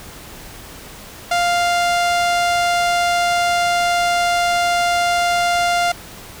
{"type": "tone with low-pass filter", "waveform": "sawtooth", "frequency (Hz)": 698.5, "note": "F5", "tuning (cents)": 0, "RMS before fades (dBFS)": -17, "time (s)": [1.31, 5.92], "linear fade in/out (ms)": 5, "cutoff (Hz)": 8700, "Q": 0.66, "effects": ["pink hiss -37 dBFS RMS until 6.4 s"]}